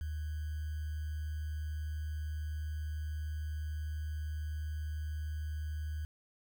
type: tone with sample-and-hold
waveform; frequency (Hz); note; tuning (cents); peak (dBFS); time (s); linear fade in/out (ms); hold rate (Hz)
sine; 76.5; D#2; -29; -35; 0.01-6.05; 0; 1575
effects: none